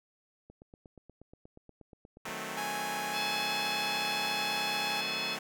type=click train; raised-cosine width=2 ms; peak=-38 dBFS; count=16; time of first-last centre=0.5-2.29 s; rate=8.38 Hz
type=chord; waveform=5% pulse; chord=D# diminished seventh; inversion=none; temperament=equal with one note detuned; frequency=155.56 / 186.07 / 220 / 261.6 Hz; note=D#3 / F#3 / A3 / C4; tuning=0 / +10 / 0 / 0 cents; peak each=-33 / -32 / -29 / -32 dBFS; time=2.25-5.39 s; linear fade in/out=5 ms
type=tone; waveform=sawtooth; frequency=830.6 Hz; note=G#5; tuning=in tune; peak=-31 dBFS; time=2.57-5.01 s; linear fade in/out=5 ms
type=harmonic tone; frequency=857 Hz; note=A5; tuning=46 cents flat; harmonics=3 / 4 / 5 / 6; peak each=-36 / -38 / -40 / -42 dBFS; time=3.12-5.38 s; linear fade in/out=50 ms
effects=none

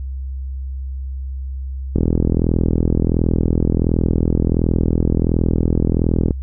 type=click train; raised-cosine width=3 ms; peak=-3 dBFS; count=181; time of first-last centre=1.96-6.308 s; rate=41.4 Hz; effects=added 66 Hz sine -23 dBFS peak until 6.42 s

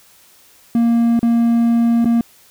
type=tone with dropouts; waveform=triangle; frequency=233.3 Hz; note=A#3; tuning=2 cents sharp; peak=-9 dBFS; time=0.75-2.21 s; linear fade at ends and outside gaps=2 ms; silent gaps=1.193-1.229 / 2.046-2.055 s; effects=white hiss -49 dBFS RMS until 2.5 s

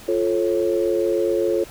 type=chord; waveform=sine; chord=F augmented; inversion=none; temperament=just; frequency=349.2 / 436.5 / 545.7 Hz; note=F4 / A4 / C#5; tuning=0 / -14 / -27 cents; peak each=-21 / -22 / -23 dBFS; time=0.08-1.64 s; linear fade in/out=5 ms; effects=pink hiss -42 dBFS RMS until 1.7 s

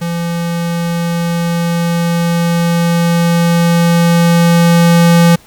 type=tone with level ramp; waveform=square; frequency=170 Hz; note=F3; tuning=46 cents flat; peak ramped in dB=-16 to -5 dBFS; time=0.01-5.36 s; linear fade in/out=10 ms; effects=pink hiss -43 dBFS RMS until 5.46 s

